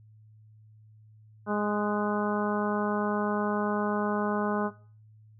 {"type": "harmonic tone with a mistuned harmonic", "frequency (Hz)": 207.7, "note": "G#3", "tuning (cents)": 0, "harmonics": [1, 2, 3, 4, 5, 6, 7], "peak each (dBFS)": [-29, -32, -34, -35, -36, -37, -37], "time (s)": [1.46, 4.71], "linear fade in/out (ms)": 50, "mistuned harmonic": 7, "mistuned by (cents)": 36, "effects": ["noise-tail reverb RT60 0.4 s tail -17 dB re dry", "added 108 Hz sine -52 dBFS peak until 5.39 s"]}